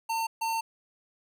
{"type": "tone bursts at uneven times", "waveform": "square", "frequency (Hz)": 904, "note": "A5", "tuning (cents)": 47, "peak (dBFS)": -28, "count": 2, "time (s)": [[0.09, 0.27], [0.41, 0.61]], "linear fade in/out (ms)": 10, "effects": []}